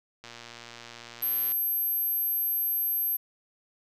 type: click train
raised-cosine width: 0.2 ms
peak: -26 dBFS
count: 152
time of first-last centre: 0.24-1.52 s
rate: 118 Hz
type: tone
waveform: sine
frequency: 12460 Hz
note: G9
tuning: 12 cents flat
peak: -25 dBFS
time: 1.22-3.17 s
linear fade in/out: 10 ms
effects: none